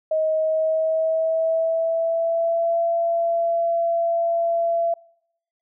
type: tone with pitch glide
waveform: sine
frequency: 630 to 675.2 Hz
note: D#5 to E5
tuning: +21 to +41 cents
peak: -18 dBFS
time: 0.11-4.94 s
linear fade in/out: 5 ms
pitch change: +120 cents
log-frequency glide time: 0.34-2.83 s
effects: noise-tail reverb RT60 0.8 s tail -26 dB re dry